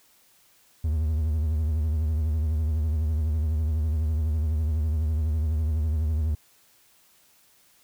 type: tone with vibrato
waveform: triangle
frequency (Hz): 77.78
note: D#2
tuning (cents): 0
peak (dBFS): -20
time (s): 0.84-6.35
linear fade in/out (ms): 5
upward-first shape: triangle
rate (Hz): 12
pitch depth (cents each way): 110
effects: white hiss -60 dBFS RMS until 7.83 s